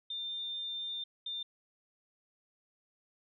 sine tone bursts at uneven times, 3602 Hz, A7, 40 cents sharp, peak -36 dBFS, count 2, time 0.1-1.04 / 1.26-1.43 s, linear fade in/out 5 ms, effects none

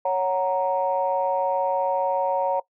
sine chord, F# major, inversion second, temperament equal, 554.4 / 740 / 932.3 Hz, C#5 / F#5 / A#5, 0 / 0 / 0 cents, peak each -23 / -26 / -24 dBFS, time 0.05-2.6 s, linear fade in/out 5 ms, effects noise-tail reverb RT60 0.1 s tail -19 dB re dry + tanh soft clip ceiling -11 dBFS

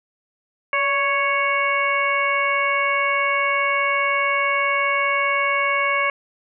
harmonic tone with a mistuned harmonic, 554.4 Hz, C#5, in tune, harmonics 1 / 2 / 3 / 4 / 5, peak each -26 / -22 / -27 / -21 / -30 dBFS, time 0.73-6.1 s, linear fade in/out 2 ms, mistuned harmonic 1, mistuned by +50 cents, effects none

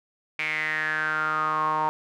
sawtooth tone with band-pass filter sweep, 155.1 Hz, D#3, 5 cents flat, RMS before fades -26 dBFS, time 0.39-1.89 s, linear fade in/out 0 ms, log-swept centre 2300 to 940 Hz, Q 8.4, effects none

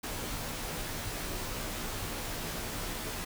pink noise with comb filter, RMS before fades -37 dBFS, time 0.03-3.25 s, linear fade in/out 10 ms, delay 15 ms, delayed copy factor -0.65, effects none

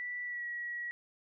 sine tone with pitch glide, 1963 to 1919.3 Hz, B6 to B6, -11 to -50 cents, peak -36 dBFS, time 0-0.91 s, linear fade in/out 0 ms, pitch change -39 cents, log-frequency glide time 0.24-0.45 s, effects none

